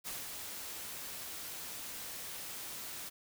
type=noise with ADSR envelope; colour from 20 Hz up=white; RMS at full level=-41 dBFS; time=0.04-3.1 s; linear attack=31 ms; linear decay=200 ms; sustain=-3 dB; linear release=20 ms; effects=none